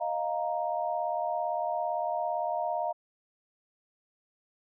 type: chord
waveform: sine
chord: Eb suspended second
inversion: none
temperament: just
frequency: 622.3 / 700 / 933.4 Hz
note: Eb5 / F5 / Bb5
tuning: 0 / +4 / +2 cents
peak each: -33 / -31 / -34 dBFS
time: 0-2.93 s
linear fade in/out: 20 ms
effects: none